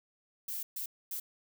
violet noise bursts at uneven times, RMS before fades -38 dBFS, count 3, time 0.48-0.63 / 0.76-0.86 / 1.11-1.2 s, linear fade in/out 5 ms, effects none

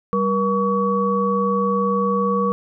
sine tone cluster, 195.4 / 477.8 / 1130 Hz, G3 / A#4 / C#6, -5 / +43 / +33 cents, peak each -21 dBFS, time 0.13-2.52 s, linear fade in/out 0 ms, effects none

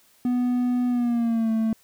triangle tone with pitch glide, 246.9 to 222.5 Hz, B3 to A3, 0 to +20 cents, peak -18 dBFS, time 0.25-1.73 s, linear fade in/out 2 ms, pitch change -180 cents, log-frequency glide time 0.88-1.51 s, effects white hiss -59 dBFS RMS until 1.83 s

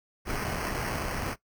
pink noise with sample-and-hold, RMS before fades -32 dBFS, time 0.25-1.36 s, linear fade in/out 50 ms, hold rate 3675 Hz, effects noise-tail reverb RT60 0.1 s tail -17 dB re dry

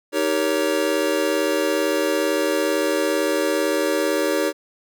square chord, Eb dominant seventh, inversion none, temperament just, 311.1 / 388.9 / 466.7 / 560 Hz, Eb4 / G4 / Bb4 / Db5, 0 / -14 / +2 / +18 cents, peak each -25 / -25 / -27 / -24 dBFS, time 0.12-4.53 s, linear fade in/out 50 ms, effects none

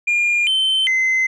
sine tone with pitch steps, 2412 / 3085 / 2057 Hz, D7 / G7 / C7, +46 / -28 / -30 cents, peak -12 dBFS, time 0.07-1.27 s, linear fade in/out 10 ms, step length 400 ms, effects tanh soft clip ceiling -13 dBFS

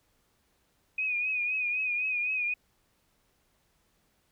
sine tone with vibrato, 2485 Hz, D#7, 3 cents flat, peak -27 dBFS, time 0.98-2.54 s, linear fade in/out 5 ms, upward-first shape triangle, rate 3.9 Hz, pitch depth 65 cents each way, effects pink hiss -71 dBFS RMS until 4.31 s

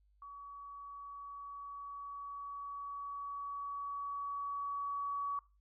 sine tone with level ramp, 1133 Hz, C#6, 37 cents sharp, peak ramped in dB -47 to -34 dBFS, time 0.22-5.39 s, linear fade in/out 2 ms, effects noise-tail reverb RT60 0.3 s tail -21 dB re dry + added 50 Hz sine -67 dBFS peak until 5.6 s

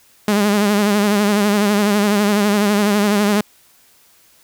sawtooth tone with vibrato, 205.8 Hz, G#3, 16 cents flat, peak -9 dBFS, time 0.28-3.41 s, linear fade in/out 2 ms, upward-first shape sine, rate 12 Hz, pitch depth 54 cents each way, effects white hiss -52 dBFS RMS until 4.43 s

